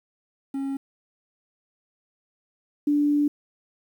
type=tone pair in turn; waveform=triangle / sine; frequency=273.2 / 292.3 Hz; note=C#4 / D4; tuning=-25 / -8 cents; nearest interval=minor second; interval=117 cents; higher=second; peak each=-24 / -18 dBFS; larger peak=second; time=0.54-0.77 / 2.87-3.28 s; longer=second; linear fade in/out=5 ms; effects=9-bit